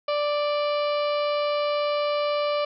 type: harmonic tone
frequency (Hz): 587.3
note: D5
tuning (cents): 0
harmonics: 1 / 2 / 3 / 4 / 5 / 6 / 7 / 8 / 9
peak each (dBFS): -23 / -29 / -45 / -36 / -37 / -45 / -41 / -42 / -50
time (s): 0.08-2.65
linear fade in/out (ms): 5
effects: none